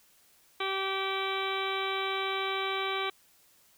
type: harmonic tone with a mistuned harmonic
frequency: 386.6 Hz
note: G4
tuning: 24 cents flat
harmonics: 1 / 2 / 3 / 4 / 5 / 6 / 7 / 8 / 9 / 10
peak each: -35 / -38 / -35 / -41 / -45 / -36 / -48 / -41 / -43 / -40 dBFS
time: 0.6-3.1 s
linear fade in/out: 5 ms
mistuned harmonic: 9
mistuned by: -19 cents
effects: white hiss -63 dBFS RMS until 3.77 s